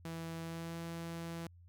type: tone with pitch glide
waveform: sawtooth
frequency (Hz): 164.81 to 167.21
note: E3 to E3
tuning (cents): 0 to +25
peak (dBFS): -37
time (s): 0.05-1.47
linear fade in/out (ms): 2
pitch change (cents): +25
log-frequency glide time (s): 0.42-0.78
effects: added 87 Hz sine -56 dBFS peak until 1.68 s